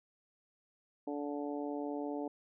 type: harmonic tone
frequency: 145.1 Hz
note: D3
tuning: 21 cents flat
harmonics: 2 / 3 / 4 / 5 / 6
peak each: -38 / -42 / -44 / -46 / -48 dBFS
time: 1.07-2.28 s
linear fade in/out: 5 ms
effects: none